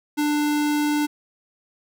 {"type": "tone", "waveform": "square", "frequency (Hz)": 296.3, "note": "D4", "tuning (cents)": 15, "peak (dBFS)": -20, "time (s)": [0.17, 1.07], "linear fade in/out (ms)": 20, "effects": []}